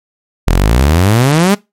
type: exponential sweep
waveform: sawtooth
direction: up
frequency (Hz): 38.89 to 211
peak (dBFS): -3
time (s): 0.47-1.55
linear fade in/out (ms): 10
effects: noise-tail reverb RT60 0.2 s tail -21 dB re dry + MP3 64 kbps